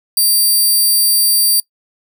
5% pulse tone, 4700 Hz, D8, 1 cent sharp, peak -3 dBFS, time 0.17-1.6 s, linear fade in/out 2 ms, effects noise-tail reverb RT60 0.1 s tail -21 dB re dry

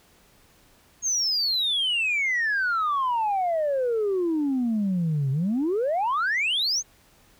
sine exponential two-way sweep, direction down then up, 6620 to 130.81 to 6620 Hz, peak -20 dBFS, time 1.02-6.83 s, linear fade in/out 50 ms, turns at 5.31 s, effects tanh soft clip ceiling -19 dBFS + pink hiss -58 dBFS RMS until 7.39 s

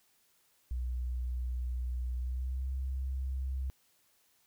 sine tone with pitch glide, 61.7 to 65.75 Hz, B1 to C2, -1 to +9 cents, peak -32 dBFS, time 0.71-3.7 s, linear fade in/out 0 ms, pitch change +110 cents, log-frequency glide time 2.17-2.69 s, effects white hiss -70 dBFS RMS until 4.46 s

